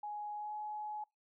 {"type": "tone with pitch glide", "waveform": "sine", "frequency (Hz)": [835, 845.2], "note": ["G#5", "G#5"], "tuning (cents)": [9, 30], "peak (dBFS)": -39, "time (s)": [0.03, 1.04], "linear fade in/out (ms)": 5, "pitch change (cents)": 21, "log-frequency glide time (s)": [0.35, 0.53], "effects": ["noise-tail reverb RT60 0.2 s tail -25 dB re dry"]}